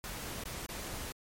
pink noise with dropouts, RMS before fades -41 dBFS, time 0.04-1.12 s, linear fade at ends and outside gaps 0 ms, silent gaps 0.436-0.456 / 0.662-0.69 s, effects MP3 64 kbps

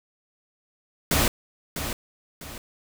pink noise with echo, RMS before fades -21 dBFS, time 1.11-1.28 s, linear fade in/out 2 ms, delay 650 ms, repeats 2, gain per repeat -9 dB, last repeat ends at 2.58 s, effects none

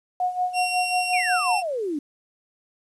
sine tone with tremolo, 727 Hz, F#5, 31 cents flat, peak -19 dBFS, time 0.2-1.62 s, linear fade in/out 2 ms, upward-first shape sine, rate 5.5 Hz, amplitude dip 75%
sawtooth tone with pitch glide, 2741 to 2706 Hz, F7 to E7, -33 to +45 cents, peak -22 dBFS, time 0.53-1.63 s, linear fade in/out 50 ms, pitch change -22 cents, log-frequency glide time 1.28-1.44 s
sine exponential sweep, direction down, 2530 to 277.2 Hz, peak -24 dBFS, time 1.13-1.99 s, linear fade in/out 5 ms
effects resampled to 24000 Hz + 9-bit

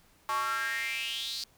square tone with high-pass filter sweep, 123.47 Hz, B2, in tune, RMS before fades -33 dBFS, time 0.29-1.44 s, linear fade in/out 0 ms, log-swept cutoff 1000 to 4600 Hz, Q 6.4, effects pink hiss -63 dBFS RMS until 1.57 s

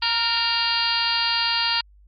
harmonic tone with a mistuned harmonic, 466.2 Hz, A#4, in tune, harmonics 2 / 3 / 4 / 5 / 6 / 7 / 8 / 9 / 10, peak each -28 / -30 / -31 / -34 / -26 / -31 / -33 / -27 / -25 dBFS, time 0.02-1.81 s, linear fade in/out 5 ms, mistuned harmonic 4, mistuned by -32 cents, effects added 50 Hz sine -49 dBFS peak until 2.07 s + Opus 32 kbps

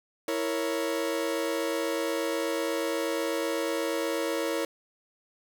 40% pulse chord, A# diminished, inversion second, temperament equal, 329.6 / 466.2 / 554.4 Hz, E4 / A#4 / C#5, 0 / 0 / 0 cents, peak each -31 dBFS, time 0.28-4.65 s, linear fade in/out 2 ms, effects none

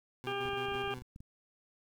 20% pulse tone with tremolo, 126.1 Hz, B2, 36 cents sharp, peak -38 dBFS, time 0.24-1.02 s, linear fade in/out 0 ms, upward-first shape square, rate 6 Hz, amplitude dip 55%
harmonic tone, 399.2 Hz, G4, 32 cents sharp, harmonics 1 / 2 / 3 / 4 / 6 / 7 / 8, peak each -37 / -40 / -42 / -43 / -45 / -45 / -46 dBFS, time 0.27-0.94 s, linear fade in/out 0 ms
clicks, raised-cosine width 5 ms, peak -37 dBFS, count 12, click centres 0.456 / 0.49 / 0.533 / 0.686 / 0.721 / 0.753 / 0.841 / 0.877 / 0.976 / 1.02 / 1.161 / 1.205 s
effects 11-bit

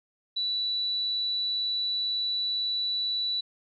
sine tone, 3951 Hz, B7, in tune, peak -26 dBFS, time 0.36-3.41 s, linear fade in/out 10 ms, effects none

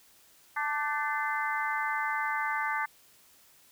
harmonic tone with a mistuned harmonic, 293.7 Hz, D4, in tune, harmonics 3 / 4 / 5 / 6 / 7, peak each -33 / -34 / -35 / -36 / -36 dBFS, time 0.56-2.86 s, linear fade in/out 10 ms, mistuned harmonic 5, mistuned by +65 cents, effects white hiss -60 dBFS RMS until 3.71 s

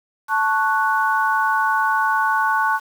sine chord, F# minor, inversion first, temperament equal, 880 / 1108.7 / 1480 Hz, A5 / C#6 / F#6, 0 / 0 / 0 cents, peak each -20 / -21 / -20 dBFS, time 0.28-2.8 s, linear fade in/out 50 ms, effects 7-bit

